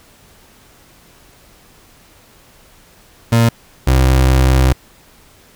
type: tone pair in turn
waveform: 30% pulse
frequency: 115.9 / 65.05 Hz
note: A#2 / C2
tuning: -10 / -9 cents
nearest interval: minor seventh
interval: 999 cents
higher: first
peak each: -6 dBFS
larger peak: neither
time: 3.32-3.49 / 3.87-4.73 s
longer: second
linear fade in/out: 5 ms
effects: pink hiss -47 dBFS RMS until 5.55 s